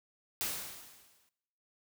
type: noise with exponential decay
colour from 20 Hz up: white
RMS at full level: -33 dBFS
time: 0.41-1.29 s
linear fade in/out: 0 ms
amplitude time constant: 190 ms
effects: noise-tail reverb RT60 1.0 s tail -21 dB re dry